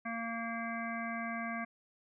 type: harmonic tone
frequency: 230 Hz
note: A#3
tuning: 23 cents flat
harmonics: 1 / 3 / 5 / 7 / 9 / 10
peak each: -40 / -42 / -43 / -43 / -44 / -49 dBFS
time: 0.05-1.65 s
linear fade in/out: 10 ms
effects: none